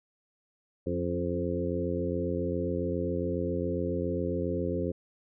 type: harmonic tone with a mistuned harmonic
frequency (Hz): 87.31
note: F2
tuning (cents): 0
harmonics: 1 / 2 / 3 / 4 / 5 / 6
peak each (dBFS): -35 / -35 / -35 / -35 / -35 / -35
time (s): 0.86-4.92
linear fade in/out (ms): 10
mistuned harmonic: 3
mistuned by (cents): +31
effects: none